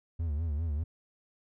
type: tone with vibrato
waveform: triangle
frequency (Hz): 78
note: D#2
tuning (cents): +5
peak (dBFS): -27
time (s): 0.19-0.84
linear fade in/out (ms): 10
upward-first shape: sine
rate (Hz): 5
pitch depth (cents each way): 140
effects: none